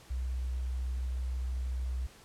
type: tone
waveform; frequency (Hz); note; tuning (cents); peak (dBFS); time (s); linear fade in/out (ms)
sine; 63.3; B1; +43; -31; 0.1-2.07; 10
effects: pink hiss -56 dBFS RMS until 2.24 s + low-pass 11000 Hz 12 dB/octave